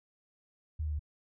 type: tone with pitch steps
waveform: sine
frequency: 77.78 / 75.87 / 74.01 Hz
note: D#2 / D#2 / D2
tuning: 0 / -43 / +14 cents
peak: -31 dBFS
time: 0.79-0.994 s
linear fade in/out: 10 ms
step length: 68 ms
effects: none